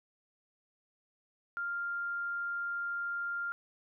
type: tone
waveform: sine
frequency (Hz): 1396.9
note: F6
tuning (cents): 0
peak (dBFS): -33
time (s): 1.57-3.52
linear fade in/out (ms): 0
effects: none